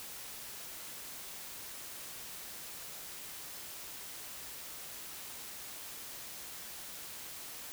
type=silence; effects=white hiss -46 dBFS RMS until 7.72 s